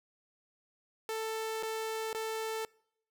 sawtooth tone with dropouts, 442.5 Hz, A4, 10 cents sharp, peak -30 dBFS, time 1.09-2.65 s, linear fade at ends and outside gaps 1 ms, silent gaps 1.627-1.632 / 2.13-2.147 s, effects noise-tail reverb RT60 0.7 s tail -25 dB re dry

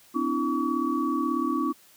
sine tone cluster, 254.5 / 291.1 / 329.3 / 1136 Hz, C4 / D4 / E4 / C#6, -48 / -15 / -2 / +42 cents, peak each -29 dBFS, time 0.14-1.73 s, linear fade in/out 20 ms, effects white hiss -56 dBFS RMS until 1.96 s + high-pass 60 Hz 12 dB/octave

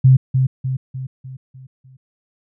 sine tone with echo, 130.81 Hz, C3, in tune, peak -6 dBFS, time 0.04-0.17 s, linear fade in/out 10 ms, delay 300 ms, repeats 6, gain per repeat -6 dB, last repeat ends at 1.97 s, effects none

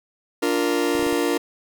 40% pulse chord, Bb major, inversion first, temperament just, 291.4 / 349.6 / 466.2 Hz, D4 / F4 / Bb4, -13 / +2 / 0 cents, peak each -23 dBFS, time 0.42-1.38 s, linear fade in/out 10 ms
clicks, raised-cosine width 3 ms, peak -25 dBFS, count 5, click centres 0.952 / 0.995 / 1.027 / 1.066 / 1.127 s
effects none

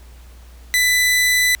sawtooth tone, 1994 Hz, B6, 16 cents sharp, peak -10 dBFS, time 0.74-1.55 s, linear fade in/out 0 ms, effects added 60 Hz sine -39 dBFS peak until 1.6 s + pink hiss -50 dBFS RMS until 1.6 s

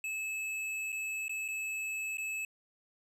square tone with dropouts, 2600 Hz, E7, 24 cents flat, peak -35 dBFS, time 0.04-2.45 s, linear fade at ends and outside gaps 2 ms, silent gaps 0.921-0.926 / 1.282-1.294 / 1.48-1.485 / 2.172-2.182 s, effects low-pass 12000 Hz 12 dB/octave

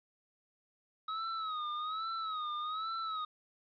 square tone with vibrato, 1270 Hz, D#6, 35 cents sharp, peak -36 dBFS, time 1.08-3.25 s, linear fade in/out 5 ms, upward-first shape sine, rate 1.2 Hz, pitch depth 91 cents each way, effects resampled to 11025 Hz + 11-bit

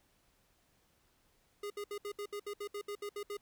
square tone bursts, 410.1 Hz, G#4, 22 cents flat, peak -39 dBFS, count 13, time 1.63-3.37 s, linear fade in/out 5 ms, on 72 ms, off 67 ms, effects pink hiss -72 dBFS RMS until 3.41 s

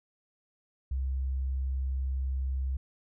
sine tone, 66 Hz, C2, 16 cents sharp, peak -28 dBFS, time 0.91-2.77 s, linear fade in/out 5 ms, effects none

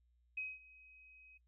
sine tone with ADSR envelope, 2531 Hz, D#7, 29 cents sharp, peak -37 dBFS, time 0.37-1.38 s, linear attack 7 ms, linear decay 210 ms, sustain -21 dB, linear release 11 ms, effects noise-tail reverb RT60 0.1 s tail -23 dB re dry + added 60 Hz sine -70 dBFS peak until 1.47 s

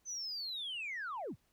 sine linear sweep, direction down, 6180 to 51.7 Hz, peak -37 dBFS, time 0.05-1.36 s, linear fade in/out 50 ms, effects tanh soft clip ceiling -35 dBFS + pink hiss -75 dBFS RMS until 1.52 s

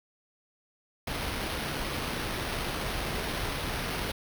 pink noise with sample-and-hold, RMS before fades -33 dBFS, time 1.07-4.12 s, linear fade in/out 5 ms, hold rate 7350 Hz, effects none

